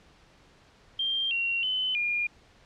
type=tone with pitch steps; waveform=sine; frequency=3178 / 2747 / 3034 / 2418 Hz; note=G7 / F7 / F#7 / D7; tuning=+23 / -29 / +43 / +50 cents; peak=-25 dBFS; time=0.99-2.27 s; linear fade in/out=5 ms; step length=320 ms; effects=pink hiss -58 dBFS RMS until 2.65 s + low-pass 5000 Hz 12 dB/octave